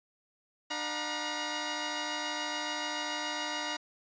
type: tone cluster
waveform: 10% pulse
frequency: 300.6 / 718 / 955 Hz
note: D4 / F5 / A#5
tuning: +40 / +48 / +42 cents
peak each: -30 / -31 / -27 dBFS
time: 0.7-3.77 s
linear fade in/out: 10 ms
effects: resampled to 16000 Hz